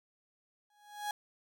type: tone with exponential growth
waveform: 35% pulse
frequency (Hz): 830.6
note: G#5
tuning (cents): 0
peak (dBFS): -30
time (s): 0.7-1.11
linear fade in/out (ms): 2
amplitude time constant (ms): 87
effects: none